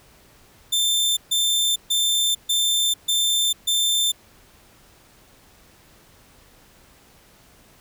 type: tone bursts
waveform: sawtooth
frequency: 3566 Hz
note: A7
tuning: 22 cents sharp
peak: -15 dBFS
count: 6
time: 0.72-4.12 s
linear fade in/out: 10 ms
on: 450 ms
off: 140 ms
effects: pink hiss -53 dBFS RMS until 7.8 s